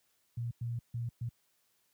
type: tone bursts at uneven times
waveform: sine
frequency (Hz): 118.2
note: A#2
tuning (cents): +24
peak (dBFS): -33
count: 4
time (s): 0.37-0.51 / 0.61-0.79 / 0.94-1.09 / 1.21-1.29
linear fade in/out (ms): 5
effects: white hiss -74 dBFS RMS until 1.93 s + high-pass 60 Hz 12 dB/octave